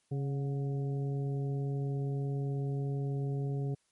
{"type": "harmonic tone with a mistuned harmonic", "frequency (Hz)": 138.59, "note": "C#3", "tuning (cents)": 0, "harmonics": [1, 2, 3, 4, 5], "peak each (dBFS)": [-31, -43, -41, -54, -51], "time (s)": [0.11, 3.75], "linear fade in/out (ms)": 10, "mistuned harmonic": 5, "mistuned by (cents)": 65, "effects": ["white hiss -74 dBFS RMS until 3.91 s", "MP3 48 kbps"]}